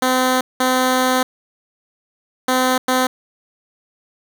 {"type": "tone bursts at uneven times", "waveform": "10% pulse", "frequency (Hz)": 256.3, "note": "C4", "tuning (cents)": -36, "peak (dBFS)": -6, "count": 4, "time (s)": [[0.02, 0.41], [0.6, 1.23], [2.48, 2.78], [2.88, 3.07]], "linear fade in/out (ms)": 5, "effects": []}